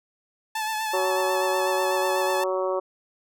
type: tone with vibrato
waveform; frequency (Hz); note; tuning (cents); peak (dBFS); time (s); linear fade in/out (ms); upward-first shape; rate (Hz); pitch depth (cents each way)
sawtooth; 871; A5; -18; -22; 0.55-2.44; 5; sine; 8.1; 34
type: harmonic tone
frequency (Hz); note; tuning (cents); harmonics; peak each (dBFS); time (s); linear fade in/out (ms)
186.9; F#3; +18; 2 / 3 / 4 / 5 / 6 / 7; -27 / -26 / -36 / -34 / -32 / -41; 0.93-2.8; 10
effects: none